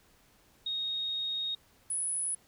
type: tone pair in turn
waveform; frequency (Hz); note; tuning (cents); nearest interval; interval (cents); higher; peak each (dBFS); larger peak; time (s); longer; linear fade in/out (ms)
sine; 3734 / 10143; A#7 / D#9; +2 / +32; octave + perfect fourth; 1730; second; -31 / -30; second; 0.66-1.55 / 1.9-2.35; first; 5
effects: pink hiss -64 dBFS RMS until 2.47 s